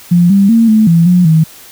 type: tone with pitch steps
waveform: sine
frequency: 174.4 / 197.7 / 228.6 / 217.4 / 167.4 / 178.8 / 159.4 Hz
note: F3 / G3 / A#3 / A3 / E3 / F3 / D#3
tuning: -2 / +15 / -34 / -21 / +27 / +41 / +42 cents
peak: -4 dBFS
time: 0.11-1.44 s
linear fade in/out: 10 ms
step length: 190 ms
effects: white hiss -36 dBFS RMS until 1.71 s